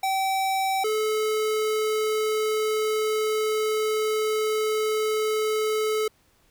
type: tone pair in turn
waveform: square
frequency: 770 / 432.1 Hz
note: G5 / A4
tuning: -31 / -31 cents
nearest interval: minor seventh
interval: 1000 cents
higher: first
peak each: -23 dBFS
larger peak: neither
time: 0.03-0.84 / 0.84-6.08 s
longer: second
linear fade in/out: 5 ms
effects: pink hiss -63 dBFS RMS until 6.5 s